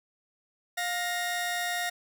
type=tone pair together; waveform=sawtooth; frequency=707.8 / 1864.7 Hz; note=F5 / A#6; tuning=+23 / 0 cents; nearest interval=octave + perfect fourth; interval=1677 cents; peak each=-28 dBFS; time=0.77-1.9 s; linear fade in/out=10 ms; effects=none